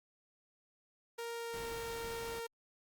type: tone with pitch glide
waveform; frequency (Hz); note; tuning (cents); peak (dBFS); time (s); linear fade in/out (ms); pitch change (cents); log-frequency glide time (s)
sawtooth; 466.2 to 461.6; A#4 to A#4; 0 to -17; -36; 1.18-2.47; 10; -17; 1.35-1.67
type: noise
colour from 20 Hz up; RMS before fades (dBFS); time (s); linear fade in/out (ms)
pink; -49; 1.53-2.4; 10
effects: Opus 48 kbps